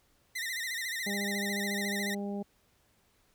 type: tone with vibrato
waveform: sawtooth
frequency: 1932 Hz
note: B6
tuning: 39 cents flat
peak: -30 dBFS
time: 0.35-2.15 s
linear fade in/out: 10 ms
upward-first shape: sine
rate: 14 Hz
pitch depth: 120 cents each way
type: harmonic tone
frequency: 201.5 Hz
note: G3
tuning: 48 cents sharp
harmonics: 1 / 2 / 3 / 4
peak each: -34 / -40 / -44 / -46 dBFS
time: 1.06-2.43 s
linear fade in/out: 10 ms
effects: pink hiss -69 dBFS RMS until 3.34 s